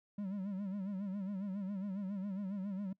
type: tone with vibrato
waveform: triangle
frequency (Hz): 196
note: G3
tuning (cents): 0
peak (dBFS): -35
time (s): 0.18-2.93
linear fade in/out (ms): 5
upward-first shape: sine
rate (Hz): 7.3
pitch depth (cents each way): 100
effects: noise-tail reverb RT60 0.1 s tail -25 dB re dry